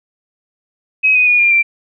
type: tone with pitch steps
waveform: sine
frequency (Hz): 2543 / 2495 / 2448 / 2402 / 2356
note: D#7 / D#7 / D#7 / D7 / D7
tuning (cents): +37 / +4 / -29 / +38 / +5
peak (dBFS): -8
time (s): 1.03-1.63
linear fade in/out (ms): 20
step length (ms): 120
effects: none